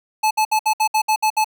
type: tone bursts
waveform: square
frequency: 865 Hz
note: A5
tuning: 30 cents flat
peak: -15 dBFS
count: 9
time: 0.23-1.445 s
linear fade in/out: 10 ms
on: 79 ms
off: 63 ms
effects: none